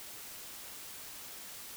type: silence
effects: white hiss -47 dBFS RMS until 1.76 s